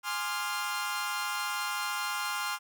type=chord; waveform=sawtooth; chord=D half-diminished seventh; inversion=second; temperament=equal with one note detuned; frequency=830.6 / 1046.5 / 1200 / 1396.9 Hz; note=Ab5 / C6 / D6 / F6; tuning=0 / 0 / +37 / 0 cents; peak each=-35 / -32 / -37 / -31 dBFS; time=0.03-2.59 s; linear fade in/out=50 ms; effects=none